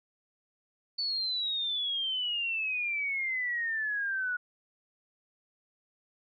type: exponential sweep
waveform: sine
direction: down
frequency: 4507 to 1452 Hz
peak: -29 dBFS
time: 0.98-4.37 s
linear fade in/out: 10 ms
effects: none